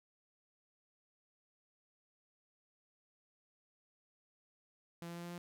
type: tone with pitch steps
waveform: sawtooth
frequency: 170 / 171.08 / 172.17 / 173.27 / 174.38 Hz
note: F3 / F3 / F3 / F3 / F3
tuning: -46 / -35 / -24 / -13 / -2 cents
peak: -40 dBFS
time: 5.02-5.38 s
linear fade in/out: 0 ms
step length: 72 ms
effects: none